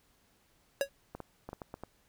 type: tone with exponential decay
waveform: square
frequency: 554.4 Hz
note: C#5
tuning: in tune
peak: -24 dBFS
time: 0.81-0.89 s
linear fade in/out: 1 ms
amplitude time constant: 17 ms
type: clicks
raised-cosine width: 1 ms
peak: -27 dBFS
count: 7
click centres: 1.15 / 1.203 / 1.49 / 1.531 / 1.618 / 1.741 / 1.836 s
effects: pink hiss -69 dBFS RMS until 2.08 s

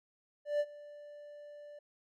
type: tone with ADSR envelope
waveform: triangle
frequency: 587.3 Hz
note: D5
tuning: in tune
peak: -25 dBFS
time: 0.45-1.79 s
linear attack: 150 ms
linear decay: 49 ms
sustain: -21 dB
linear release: 5 ms
effects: none

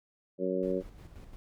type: harmonic tone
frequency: 92.9 Hz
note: F#2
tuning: 7 cents sharp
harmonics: 2 / 3 / 4 / 5 / 6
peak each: -36 / -36 / -33 / -35 / -34 dBFS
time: 0.38-0.83 s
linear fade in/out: 50 ms
type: noise with tremolo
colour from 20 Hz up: brown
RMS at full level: -47 dBFS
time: 0.63-1.36 s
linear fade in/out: 0 ms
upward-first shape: square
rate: 5.7 Hz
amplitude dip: 45%
effects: none

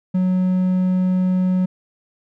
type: tone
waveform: triangle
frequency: 184.2 Hz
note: F#3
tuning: 7 cents flat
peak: -13 dBFS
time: 0.14-1.66 s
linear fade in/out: 10 ms
effects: none

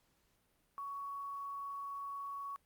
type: tone with quantisation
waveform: sine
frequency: 1119 Hz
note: C#6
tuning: 16 cents sharp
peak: -40 dBFS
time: 0.78-2.56 s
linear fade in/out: 0 ms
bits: 11
effects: pink hiss -75 dBFS RMS until 2.65 s + Opus 48 kbps

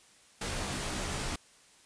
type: noise with comb filter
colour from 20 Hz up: pink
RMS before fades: -35 dBFS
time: 0.41-1.36 s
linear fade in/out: 5 ms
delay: 18 ms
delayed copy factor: -0.8
effects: white hiss -60 dBFS RMS until 1.85 s + resampled to 22050 Hz

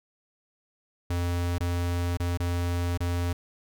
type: tone with dropouts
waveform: square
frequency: 87.3 Hz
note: F2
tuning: in tune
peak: -26 dBFS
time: 1.1-3.33 s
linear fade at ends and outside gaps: 5 ms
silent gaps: 1.583-1.605 / 2.172-2.199 / 2.374-2.4 / 2.975-3.004 s
effects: none

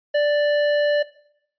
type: tone with tanh clipping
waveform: triangle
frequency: 587.3 Hz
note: D5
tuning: in tune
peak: -18 dBFS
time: 0.14-1.03 s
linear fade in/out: 10 ms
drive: 18 dB
effects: noise-tail reverb RT60 0.7 s tail -18 dB re dry + resampled to 11025 Hz

